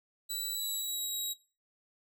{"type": "tone with pitch glide", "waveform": "15% pulse", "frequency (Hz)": [3951, 3836], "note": ["B7", "A#7"], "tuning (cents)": [0, 49], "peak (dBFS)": -27, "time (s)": [0.29, 1.34], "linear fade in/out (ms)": 20, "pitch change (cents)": -51, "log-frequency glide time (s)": [0.51, 1.12], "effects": ["noise-tail reverb RT60 0.3 s tail -17 dB re dry"]}